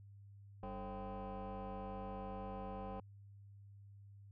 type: tone with frequency modulation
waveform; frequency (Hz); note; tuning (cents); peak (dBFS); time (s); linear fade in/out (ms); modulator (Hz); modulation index
sine; 291.4; D4; -13; -40; 0.63-3; 2; 243; 2.8
effects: tanh soft clip ceiling -42 dBFS + added 100 Hz sine -55 dBFS peak until 4.31 s